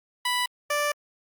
15% pulse tone pair in turn, 987.8 / 587.3 Hz, B5 / D5, 0 / 0 cents, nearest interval major sixth, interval 900 cents, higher first, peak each -17 dBFS, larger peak neither, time 0.25-0.46 / 0.7-0.92 s, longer second, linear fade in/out 5 ms, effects Opus 48 kbps

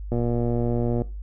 click train, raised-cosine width 2 ms, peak -13 dBFS, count 108, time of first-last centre 0.12-1.019 s, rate 119 Hz, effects noise-tail reverb RT60 0.3 s tail -18 dB re dry + added 50 Hz sine -31 dBFS peak until 1.22 s

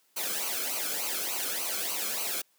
white noise with flanger, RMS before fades -32 dBFS, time 0.16-2.42 s, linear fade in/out 10 ms, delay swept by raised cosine 0.56 to 1.09 ms, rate 3.4 Hz, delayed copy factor -0.75, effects white hiss -68 dBFS RMS until 2.58 s + high-pass 200 Hz 12 dB/octave

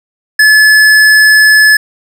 sine tone with hard clipping, 1720 Hz, A6, 40 cents flat, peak -4 dBFS, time 0.39-1.77 s, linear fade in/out 5 ms, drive 14 dB, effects none

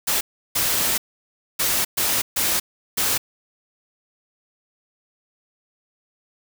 white noise bursts at uneven times, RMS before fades -21 dBFS, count 6, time 0.07-0.21 / 0.55-0.98 / 1.59-1.85 / 1.97-2.22 / 2.36-2.6 / 2.97-3.18 s, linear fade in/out 10 ms, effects none

